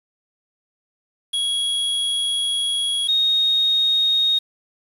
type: tone pair in turn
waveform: square / sine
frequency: 3322 / 3729 Hz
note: G#7 / A#7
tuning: 0 / 0 cents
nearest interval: major second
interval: 200 cents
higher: second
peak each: -20 / -15 dBFS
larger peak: second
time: 1.33-3.08 / 3.08-4.39 s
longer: first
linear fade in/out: 10 ms
effects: resampled to 32000 Hz + 7-bit